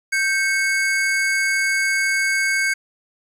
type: tone pair together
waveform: square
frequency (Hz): 1566 / 2200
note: G6 / C#7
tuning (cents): -2 / -14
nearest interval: tritone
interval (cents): 588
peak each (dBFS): -21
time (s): 0.12-2.74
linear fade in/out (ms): 10
effects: low-pass 12000 Hz 12 dB/octave + 9-bit